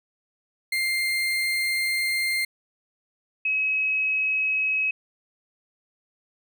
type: tone pair in turn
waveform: 35% pulse / sine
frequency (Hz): 2103 / 2557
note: C7 / D#7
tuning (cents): +8 / +47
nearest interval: minor third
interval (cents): 339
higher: second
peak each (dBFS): -21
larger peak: neither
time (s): 0.72-2.45 / 3.45-4.91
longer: first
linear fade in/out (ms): 5
effects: none